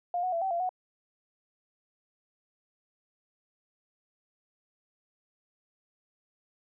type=tone with pitch steps; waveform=sine; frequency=705 / 736 / 673 / 766 / 686 / 737 Hz; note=F5 / F#5 / E5 / G5 / F5 / F#5; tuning=+16 / -9 / +36 / -40 / -31 / -7 cents; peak=-27 dBFS; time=0.14-0.692 s; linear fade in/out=2 ms; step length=92 ms; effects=none